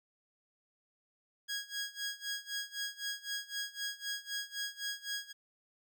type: tone with tremolo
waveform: 15% pulse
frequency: 1648 Hz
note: G#6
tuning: 14 cents flat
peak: -28 dBFS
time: 1.48-5.33 s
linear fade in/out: 20 ms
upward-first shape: sine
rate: 3.9 Hz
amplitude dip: 90%
effects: none